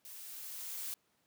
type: noise with level ramp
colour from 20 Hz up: blue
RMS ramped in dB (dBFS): -50 to -40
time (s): 0.05-0.94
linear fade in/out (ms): 0
effects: pink hiss -75 dBFS RMS until 1.26 s + high-pass 150 Hz 12 dB/octave